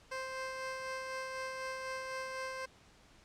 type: tone with tremolo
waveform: 15% pulse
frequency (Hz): 523.3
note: C5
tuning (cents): 0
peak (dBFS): -31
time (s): 0.11-2.66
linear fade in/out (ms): 10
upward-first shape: sine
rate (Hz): 4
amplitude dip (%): 30
effects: pink hiss -62 dBFS RMS until 3.24 s + low-pass 7000 Hz 12 dB/octave